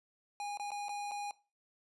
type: tone with dropouts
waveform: square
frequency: 819 Hz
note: G#5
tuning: 24 cents flat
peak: -38 dBFS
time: 0.4-1.31 s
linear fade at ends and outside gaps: 1 ms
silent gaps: 0.573-0.597 / 0.706-0.717 / 0.884-0.892 / 1.112-1.117 s
effects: noise-tail reverb RT60 0.3 s tail -19 dB re dry + resampled to 24000 Hz